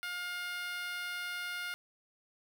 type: tone with high-pass filter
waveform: 10% pulse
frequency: 710 Hz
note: F5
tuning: 28 cents sharp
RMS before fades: -39 dBFS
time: 0.03-1.74 s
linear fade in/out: 0 ms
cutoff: 1400 Hz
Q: 2.3
effects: none